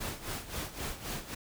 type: noise with tremolo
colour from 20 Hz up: pink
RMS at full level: -36 dBFS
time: 0-1.35 s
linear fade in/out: 10 ms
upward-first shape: sine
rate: 3.8 Hz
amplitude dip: 75%
effects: none